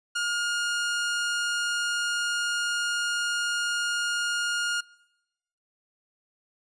sawtooth tone, 1422 Hz, F6, 31 cents sharp, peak -22 dBFS, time 0.15-4.81 s, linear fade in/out 10 ms, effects noise-tail reverb RT60 0.9 s tail -23 dB re dry + resampled to 22050 Hz

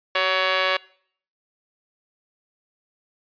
10% pulse tone with amplitude modulation, 562 Hz, C#5, 24 cents sharp, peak -7 dBFS, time 0.15-0.77 s, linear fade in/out 5 ms, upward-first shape sine, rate 182 Hz, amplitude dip 80%, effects noise-tail reverb RT60 0.6 s tail -23 dB re dry + resampled to 11025 Hz

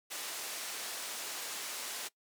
white band-pass noise, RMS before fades -41 dBFS, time 0.1-2.09 s, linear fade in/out 20 ms, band 350 to 9800 Hz, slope 12 dB/octave, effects noise-tail reverb RT60 0.1 s tail -21 dB re dry

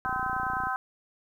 harmonic tone, 256.8 Hz, C4, 32 cents flat, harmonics 3 / 4 / 5 / 6, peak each -33 / -33 / -33 / -33 dBFS, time 0.05-0.76 s, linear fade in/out 0 ms
click train, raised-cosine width 3 ms, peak -28 dBFS, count 19, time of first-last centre 0.06-0.67 s, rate 29.5 Hz
effects 10-bit

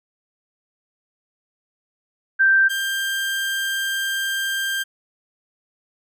sine / 30% pulse tone pair in turn, 1568 / 1586.2 Hz, G6 / G6, 0 / +20 cents, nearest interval unison, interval 20 cents, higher second, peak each -12 / -19 dBFS, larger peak first, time 2.39-2.69 / 2.69-4.84 s, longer second, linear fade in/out 20 ms, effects none

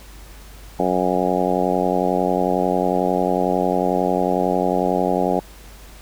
harmonic tone, 91.1 Hz, F#2, 26 cents flat, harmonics 2 / 3 / 4 / 5 / 6 / 7 / 8 / 9, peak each -25 / -25 / -25 / -25 / -25 / -25 / -25 / -25 dBFS, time 0.79-5.4 s, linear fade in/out 5 ms, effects added 50 Hz sine -40 dBFS peak until 6.01 s + pink hiss -45 dBFS RMS until 6.01 s

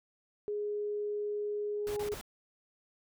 sine tone, 415.6 Hz, G#4, 1 cent sharp, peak -32 dBFS, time 0.48-2.14 s, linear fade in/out 0 ms
sine tone with exponential growth, 830.6 Hz, G#5, in tune, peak -39 dBFS, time 1.74-2.03 s, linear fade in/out 0 ms, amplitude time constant 62 ms
pink noise bursts, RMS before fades -44 dBFS, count 3, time 1.87-2.212 s, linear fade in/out 0 ms, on 94 ms, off 30 ms
effects none

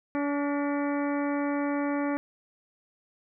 harmonic tone with a mistuned harmonic, 286.6 Hz, D4, 42 cents flat, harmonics 1 / 2 / 3 / 4 / 5 / 6 / 7 / 8, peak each -27 / -33 / -37 / -39 / -41 / -43 / -44 / -45 dBFS, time 0.15-2.17 s, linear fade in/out 0 ms, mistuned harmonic 6, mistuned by +61 cents, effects none

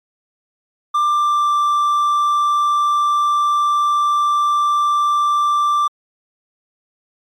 triangle tone with pitch glide, 1187 to 1176.8 Hz, D6 to D6, +18 to +3 cents, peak -11 dBFS, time 0.94-5.88 s, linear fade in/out 10 ms, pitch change -15 cents, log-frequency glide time 1.04-1.54 s, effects MP3 96 kbps

